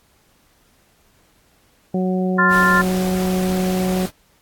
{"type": "harmonic tone", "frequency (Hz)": 185, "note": "F#3", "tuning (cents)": 0, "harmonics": [1, 2, 3, 4], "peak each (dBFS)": [-18, -24, -28, -30], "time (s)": [1.94, 4.06], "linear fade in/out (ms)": 5}
{"type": "chord", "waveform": "sine", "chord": "F major", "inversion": "second", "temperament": "equal", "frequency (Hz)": [1046.5, 1396.9, 1760], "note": ["C6", "F6", "A6"], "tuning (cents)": [0, 0, 0], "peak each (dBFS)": -17, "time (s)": [2.38, 2.82], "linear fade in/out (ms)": 10}
{"type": "noise", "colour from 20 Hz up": "pink", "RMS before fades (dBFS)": -30, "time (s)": [2.49, 4.11], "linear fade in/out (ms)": 50}
{"effects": ["pink hiss -58 dBFS RMS until 4.41 s", "AAC 64 kbps"]}